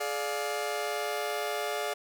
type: chord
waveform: sawtooth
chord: D diminished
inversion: second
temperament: just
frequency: 422.9 / 587.3 / 704.8 Hz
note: Ab4 / D5 / F5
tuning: +31 / 0 / +16 cents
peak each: -31 dBFS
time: 0-1.94 s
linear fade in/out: 10 ms
effects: none